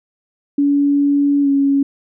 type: tone with pitch glide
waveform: sine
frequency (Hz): 284.5 to 278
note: C#4 to C#4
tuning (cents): +45 to +5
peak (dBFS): -11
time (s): 0.58-1.83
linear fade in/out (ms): 5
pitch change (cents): -40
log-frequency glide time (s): 1.42-1.48
effects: none